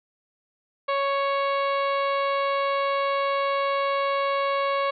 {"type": "harmonic tone", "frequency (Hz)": 555, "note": "C#5", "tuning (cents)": 2, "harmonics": [1, 2, 3, 4, 5, 6, 7, 8], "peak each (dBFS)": [-25, -25, -37, -34, -39, -42, -42, -46], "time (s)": [0.88, 4.91], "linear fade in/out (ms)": 10, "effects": []}